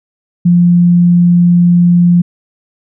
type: tone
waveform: sine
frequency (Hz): 174.61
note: F3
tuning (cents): 0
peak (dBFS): -4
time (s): 0.45-2.22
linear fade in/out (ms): 10
effects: none